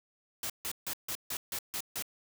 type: noise bursts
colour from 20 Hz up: white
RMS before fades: -36 dBFS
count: 8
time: 0.43-2.024 s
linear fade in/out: 2 ms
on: 68 ms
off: 150 ms
effects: none